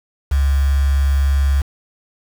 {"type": "tone with quantisation", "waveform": "sine", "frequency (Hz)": 69.3, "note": "C#2", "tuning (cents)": 0, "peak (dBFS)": -12, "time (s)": [0.31, 1.62], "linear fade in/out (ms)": 10, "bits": 5, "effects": []}